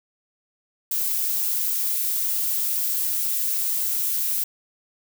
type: noise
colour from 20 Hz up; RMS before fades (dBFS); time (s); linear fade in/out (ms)
violet; -24; 0.91-4.44; 5
effects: none